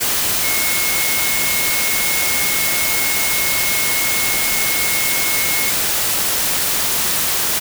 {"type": "tone in noise", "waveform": "sine", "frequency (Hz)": 2171, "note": "C#7", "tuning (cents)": -37, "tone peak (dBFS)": -22, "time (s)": [0.42, 5.71], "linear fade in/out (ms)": 20, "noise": "white", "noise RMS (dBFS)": -18, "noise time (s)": [0, 7.6], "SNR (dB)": -7, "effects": []}